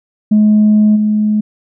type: tone with level steps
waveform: sine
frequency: 212.2 Hz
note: G#3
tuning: 38 cents sharp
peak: -4 / -9 dBFS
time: 0.31-1.41 s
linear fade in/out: 10 ms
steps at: 0.95 s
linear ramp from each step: 20 ms
effects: tanh soft clip ceiling -3 dBFS